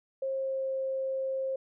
sine tone with pitch glide, 535 to 531.6 Hz, C5 to C5, +38 to +27 cents, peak -29 dBFS, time 0.22-1.56 s, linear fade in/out 5 ms, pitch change -11 cents, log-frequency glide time 0.33-0.73 s, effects none

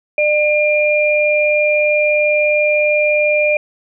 sine tone pair together, 599 / 2399 Hz, D5 / D7, +34 / +36 cents, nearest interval 2 octaves, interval 2402 cents, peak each -13 / -15 dBFS, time 0.18-3.57 s, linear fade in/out 2 ms, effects none

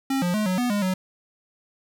square tone with pitch steps, 269.4 / 176.8 / 212.8 / 184.4 / 245.9 / 204.8 / 186 Hz, C#4 / F3 / G#3 / F#3 / B3 / G#3 / F#3, -49 / +22 / +42 / -6 / -7 / -24 / +9 cents, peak -22 dBFS, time 0.1-0.94 s, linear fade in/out 5 ms, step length 120 ms, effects none

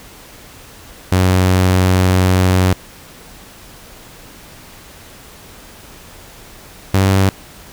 sawtooth tone pair in turn, 92.5 / 96.34 Hz, F#2 / G2, 0 / -30 cents, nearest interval minor second, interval 70 cents, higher second, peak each -6 dBFS, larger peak neither, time 1.12-2.73 / 6.94-7.29 s, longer first, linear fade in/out 0 ms, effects pink hiss -39 dBFS RMS until 7.72 s

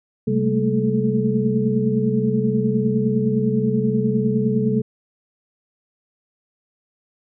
sine tone cluster, 131.7 / 195.3 / 214.6 / 224.6 / 431.5 Hz, C3 / G3 / A3 / A3 / A4, +12 / -6 / -43 / +36 / -34 cents, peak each -23 dBFS, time 0.27-4.82 s, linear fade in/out 10 ms, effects none

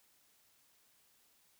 silence, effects white hiss -70 dBFS RMS until 1.59 s

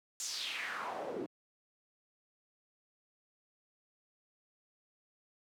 pink noise with band-pass filter sweep, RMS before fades -40 dBFS, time 0.2-1.26 s, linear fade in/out 0 ms, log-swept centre 7300 to 300 Hz, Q 3.5, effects high-pass 150 Hz 12 dB/octave

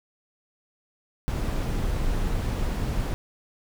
brown noise, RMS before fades -26 dBFS, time 1.28-3.14 s, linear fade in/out 0 ms, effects none

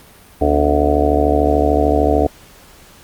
harmonic tone with a mistuned harmonic, 73.42 Hz, D2, in tune, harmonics 1 / 2 / 3 / 4 / 5 / 6 / 7 / 8 / 9 / 10, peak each -18 / -29 / -29 / -18 / -26 / -18 / -23 / -23 / -19 / -20 dBFS, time 0.41-2.27 s, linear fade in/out 5 ms, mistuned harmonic 3, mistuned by +150 cents, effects pink hiss -44 dBFS RMS until 3.03 s + Opus 48 kbps

